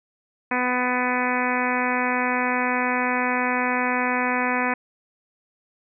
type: harmonic tone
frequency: 249.6 Hz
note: B3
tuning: 19 cents sharp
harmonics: 1 / 2 / 3 / 4 / 5 / 6 / 7 / 8 / 9 / 10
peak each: -27 / -30 / -29 / -27 / -33 / -31 / -29 / -31 / -31 / -33 dBFS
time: 0.51-4.74 s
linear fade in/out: 5 ms
effects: none